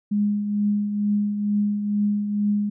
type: tone with tremolo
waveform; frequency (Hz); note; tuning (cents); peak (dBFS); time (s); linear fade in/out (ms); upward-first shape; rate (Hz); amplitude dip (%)
sine; 206.4; G#3; -10; -17; 0.11-2.7; 10; triangle; 2.2; 55
effects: none